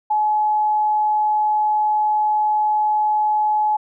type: tone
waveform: sine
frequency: 850 Hz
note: G#5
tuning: 40 cents sharp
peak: -15 dBFS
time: 0.1-3.77 s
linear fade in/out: 10 ms
effects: none